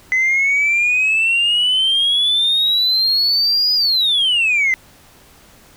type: exponential two-way sweep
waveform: sine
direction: up then down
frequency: 2025 to 4978 to 2025 Hz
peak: -11 dBFS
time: 0.12-4.74 s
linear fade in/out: 0 ms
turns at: 3.74 s
effects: tanh soft clip ceiling -10 dBFS + pink hiss -47 dBFS RMS until 5.76 s